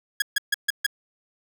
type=tone bursts; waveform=sawtooth; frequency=1661.2 Hz; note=G#6; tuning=in tune; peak=-15 dBFS; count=5; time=0.2-0.865 s; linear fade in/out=5 ms; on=21 ms; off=140 ms; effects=none